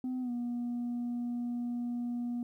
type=tone with pitch glide; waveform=sine; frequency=254.4 to 240.8 Hz; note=C4 to B3; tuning=-48 to -44 cents; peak=-30 dBFS; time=0.04-2.43 s; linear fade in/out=2 ms; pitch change=-96 cents; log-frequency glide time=0.21-0.31 s; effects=tanh soft clip ceiling -31 dBFS + 12-bit